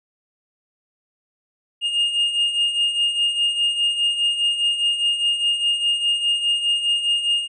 triangle beating tone pair, 2832 / 2836.9 Hz, F7 / F7, +23 / +26 cents, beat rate 4.9 Hz, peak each -24 / -17 dBFS, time 1.81-7.48 s, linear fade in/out 50 ms, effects resampled to 22050 Hz

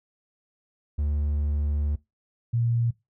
triangle / sine tone pair in turn, 73.42 / 117.46 Hz, D2 / A#2, 0 / +14 cents, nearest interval minor sixth, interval 814 cents, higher second, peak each -21 dBFS, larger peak neither, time 0.98-1.96 / 2.53-2.91 s, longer first, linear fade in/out 10 ms, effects noise-tail reverb RT60 0.2 s tail -20 dB re dry

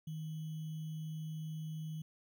sine tone with sample-and-hold, 157.1 Hz, D#3, 17 cents sharp, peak -39 dBFS, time 0.07-2.02 s, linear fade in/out 5 ms, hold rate 3150 Hz, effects none

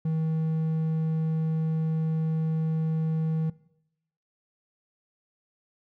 triangle tone, 159.5 Hz, D#3, 43 cents sharp, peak -22 dBFS, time 0.05-3.5 s, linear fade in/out 5 ms, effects noise-tail reverb RT60 0.8 s tail -20 dB re dry

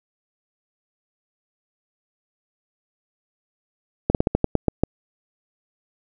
slowing click train, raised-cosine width 2 ms, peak -3 dBFS, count 9, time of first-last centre 4.1-4.836 s, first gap 48 ms, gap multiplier 1.18, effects none

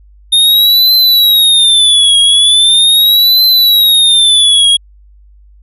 square tone with vibrato, 3662 Hz, A#7, 32 cents flat, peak -5 dBFS, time 0.32-4.77 s, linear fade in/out 10 ms, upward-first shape triangle, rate 0.4 Hz, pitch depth 190 cents each way, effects added 50 Hz sine -38 dBFS peak until 5.62 s + resampled to 32000 Hz

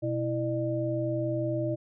sine tone cluster, 124.1 / 328.9 / 602 Hz, B2 / E4 / D5, +9 / -4 / +43 cents, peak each -31 dBFS, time 0.02-1.76 s, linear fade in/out 20 ms, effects none

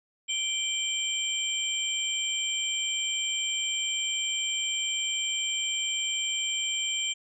sine tone cluster, 2353 / 3132 / 7420 Hz, D7 / G7 / A#8, +3 / -2 / -9 cents, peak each -34 / -29 / -33 dBFS, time 0.28-7.14 s, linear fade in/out 20 ms, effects none

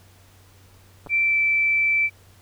clicks, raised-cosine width 1 ms, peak -25 dBFS, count 2, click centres 1.063 / 1.07 s
sine tone with pitch glide, 2342 to 2327 Hz, D7 to D7, -5 to -17 cents, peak -17 dBFS, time 1.09-2.1 s, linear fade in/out 50 ms, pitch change -12 cents, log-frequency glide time 1.21-1.36 s
effects added 94 Hz sine -51 dBFS peak until 2.41 s + pink hiss -55 dBFS RMS until 2.41 s

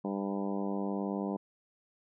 harmonic tone with a mistuned harmonic, 99.2 Hz, G2, 21 cents sharp, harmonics 2 / 3 / 4 / 5 / 6 / 7 / 8 / 9 / 10, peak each -34 / -38 / -40 / -42 / -44 / -45 / -46 / -47 / -48 dBFS, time 0.04-1.37 s, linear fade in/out 10 ms, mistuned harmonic 9, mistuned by +18 cents, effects none

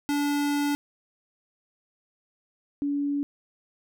square / sine tone pair in turn, 288.7 / 285.5 Hz, D4 / D4, -30 / -49 cents, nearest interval unison, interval 19 cents, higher first, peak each -24 dBFS, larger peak neither, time 0.09-0.75 / 2.82-3.23 s, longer first, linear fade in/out 0 ms, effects none

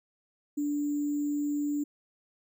sine tone with sample-and-hold, 291.7 Hz, D4, 12 cents flat, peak -27 dBFS, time 0.57-1.84 s, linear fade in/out 10 ms, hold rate 7350 Hz, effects none

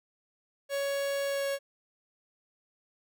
45% pulse tone with pitch glide, 558 to 554.1 Hz, C#5 to C#5, +11 to -1 cents, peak -29 dBFS, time 0.69-1.59 s, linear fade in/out 50 ms, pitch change -12 cents, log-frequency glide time 1.25-1.48 s, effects none

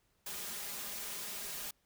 white noise with comb filter, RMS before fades -42 dBFS, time 0.26-1.71 s, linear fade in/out 5 ms, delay 4.9 ms, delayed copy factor +0.65, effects pink hiss -75 dBFS RMS until 1.85 s

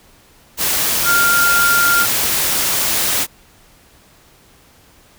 sine tone in noise, 1396.9 Hz, F6, in tune, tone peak -12 dBFS, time 1.04-2.07 s, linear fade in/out 50 ms, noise white, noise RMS -17 dBFS, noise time 0.57-3.27 s, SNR +2 dB, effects pink hiss -49 dBFS RMS until 5.18 s

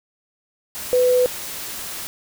sine tone in noise, 499.8 Hz, B4, 21 cents sharp, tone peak -13 dBFS, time 0.93-1.26 s, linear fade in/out 0 ms, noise white, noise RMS -31 dBFS, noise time 0.75-2.07 s, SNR +15 dB, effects none

